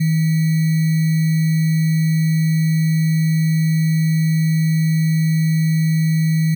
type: tone with sample-and-hold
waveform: sine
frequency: 160 Hz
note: D#3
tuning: 49 cents sharp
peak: -13 dBFS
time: 0-6.55 s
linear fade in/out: 10 ms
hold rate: 2100 Hz
effects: none